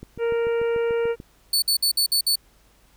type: click train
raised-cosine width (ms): 3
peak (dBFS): -24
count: 9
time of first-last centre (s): 0.03-1.201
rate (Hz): 6.83
type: harmonic tone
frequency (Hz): 465.5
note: A#4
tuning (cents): -2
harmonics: 1 / 2 / 3 / 4 / 5 / 6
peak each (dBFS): -20 / -37 / -36 / -42 / -40 / -44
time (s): 0.18-1.16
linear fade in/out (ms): 50
type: tone bursts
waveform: sawtooth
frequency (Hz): 4464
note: C#8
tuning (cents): +11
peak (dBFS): -15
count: 6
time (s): 1.53-2.357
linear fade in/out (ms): 5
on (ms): 92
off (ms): 55
effects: added 50 Hz sine -59 dBFS peak until 2.96 s + pink hiss -59 dBFS RMS until 2.96 s